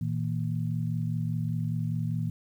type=tone cluster; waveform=sine; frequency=115.2 / 160.2 / 230.9 Hz; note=A#2 / E3 / A#3; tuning=-20 / -49 / -16 cents; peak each=-30 / -30 / -37 dBFS; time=0.01-2.3 s; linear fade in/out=5 ms; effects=10-bit